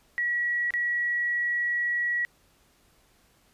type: tone with dropouts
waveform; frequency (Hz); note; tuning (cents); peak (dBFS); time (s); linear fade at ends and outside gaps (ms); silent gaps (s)
sine; 1924; B6; -46; -24; 0.18-2.25; 0; 0.706-0.738
effects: pink hiss -63 dBFS RMS until 3.53 s + resampled to 32000 Hz